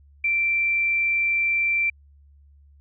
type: tone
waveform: sine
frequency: 2349 Hz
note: D7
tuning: in tune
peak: -19 dBFS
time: 0.24-1.9 s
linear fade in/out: 5 ms
effects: added 71 Hz sine -50 dBFS peak until 2.8 s